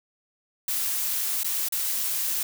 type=noise with dropouts; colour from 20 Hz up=blue; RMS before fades=-27 dBFS; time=0.68-2.43 s; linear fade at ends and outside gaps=2 ms; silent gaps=1.433-1.445 / 1.686-1.723 s; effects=none